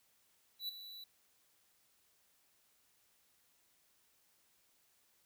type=tone with ADSR envelope; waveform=square; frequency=3951 Hz; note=B7; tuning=in tune; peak=-37 dBFS; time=0.59-1.04 s; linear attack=96 ms; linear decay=11 ms; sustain=-12 dB; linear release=3 ms; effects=white hiss -73 dBFS RMS until 5.25 s